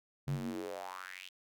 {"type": "tone with high-pass filter sweep", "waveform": "square", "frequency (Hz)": 46.25, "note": "F#1", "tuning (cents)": 0, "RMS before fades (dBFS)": -41, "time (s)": [0.27, 1.29], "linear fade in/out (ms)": 10, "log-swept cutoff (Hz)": [120, 3200], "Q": 4.8, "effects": []}